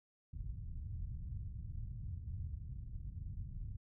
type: low-pass noise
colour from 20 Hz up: white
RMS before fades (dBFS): -44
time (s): 0.33-3.77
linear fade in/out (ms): 10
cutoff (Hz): 110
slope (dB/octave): 24
effects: none